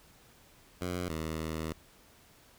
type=tone pair in turn; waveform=10% pulse; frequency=89.3 / 79.56 Hz; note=F2 / D#2; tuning=+39 / +39 cents; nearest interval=major second; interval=200 cents; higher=first; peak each=-25 / -26 dBFS; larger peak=first; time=0.81-1.09 / 1.09-1.73 s; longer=second; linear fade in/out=5 ms; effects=pink hiss -60 dBFS RMS until 2.58 s